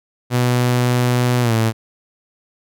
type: tone with pitch glide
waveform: sawtooth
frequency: 123.3 to 112.42 Hz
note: B2 to A2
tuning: -2 to +38 cents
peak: -10 dBFS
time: 0.3-1.73 s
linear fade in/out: 50 ms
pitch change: -160 cents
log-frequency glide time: 1.41-1.54 s
effects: none